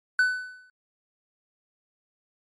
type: tone with exponential decay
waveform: triangle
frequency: 1500 Hz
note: F#6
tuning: 23 cents sharp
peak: -14 dBFS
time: 0.19-0.7 s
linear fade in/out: 2 ms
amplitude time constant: 110 ms
effects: MP3 48 kbps